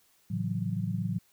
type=chord; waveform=sine; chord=F# minor seventh; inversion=first; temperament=just; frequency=111 / 138.75 / 166.5 / 185 Hz; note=A2 / C#3 / E3 / F#3; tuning=+16 / +2 / +18 / 0 cents; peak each=-33 / -38 / -34 / -33 dBFS; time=0.3-1.19 s; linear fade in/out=10 ms; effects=white hiss -66 dBFS RMS until 1.32 s